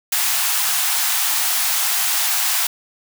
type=high-pass noise; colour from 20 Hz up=white; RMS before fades=-19 dBFS; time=0.12-2.67 s; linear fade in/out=5 ms; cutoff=680 Hz; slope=96 dB/octave; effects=none